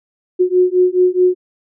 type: beating tone pair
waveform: sine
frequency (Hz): 361.7 / 366.4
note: F#4 / F#4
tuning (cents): -39 / -17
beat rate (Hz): 4.7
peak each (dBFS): -13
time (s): 0.39-1.35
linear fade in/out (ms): 20
effects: none